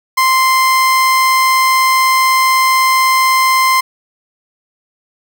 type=tone; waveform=30% pulse; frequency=1044 Hz; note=C6; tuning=4 cents flat; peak=-6 dBFS; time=0.17-3.81 s; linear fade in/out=10 ms; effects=8-bit